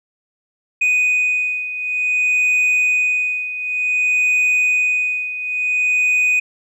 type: beating tone pair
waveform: sine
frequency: 2489 / 2489.55 Hz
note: D#7 / D#7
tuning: 0 / 0 cents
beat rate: 0.55 Hz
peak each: -18 / -14 dBFS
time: 0.81-6.4 s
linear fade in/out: 10 ms
effects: tanh soft clip ceiling -12 dBFS